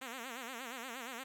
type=tone with vibrato; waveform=5% pulse; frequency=246.9 Hz; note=B3; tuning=in tune; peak=-31 dBFS; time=0.01-1.24 s; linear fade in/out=10 ms; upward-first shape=sine; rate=8.5 Hz; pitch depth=150 cents each way; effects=none